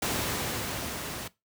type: noise with level ramp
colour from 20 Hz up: pink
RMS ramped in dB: -28 to -37 dBFS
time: 0.02-1.28 s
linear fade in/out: 5 ms
effects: noise-tail reverb RT60 0.2 s tail -19 dB re dry + high-pass 80 Hz 12 dB/octave